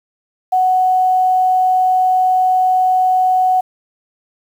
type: tone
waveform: sine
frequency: 742 Hz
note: F#5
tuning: 5 cents sharp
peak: -10 dBFS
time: 0.52-3.61 s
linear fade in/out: 10 ms
effects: 7-bit